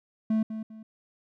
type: tone with echo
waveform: triangle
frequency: 219.3 Hz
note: A3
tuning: 6 cents flat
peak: -20 dBFS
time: 0.3-0.43 s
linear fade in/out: 5 ms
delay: 200 ms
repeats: 2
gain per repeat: -10 dB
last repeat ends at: 0.83 s
effects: none